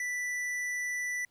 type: tone with hard clipping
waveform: sine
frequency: 1975.5 Hz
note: B6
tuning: in tune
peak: -33 dBFS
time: 0-1.25 s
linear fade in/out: 2 ms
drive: 10 dB
effects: pink hiss -72 dBFS RMS until 1.3 s